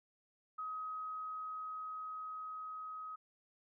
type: tone with level ramp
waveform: sine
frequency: 1265 Hz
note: D#6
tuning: 28 cents sharp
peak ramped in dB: -39 to -43 dBFS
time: 0.58-3.16 s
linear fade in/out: 10 ms
effects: none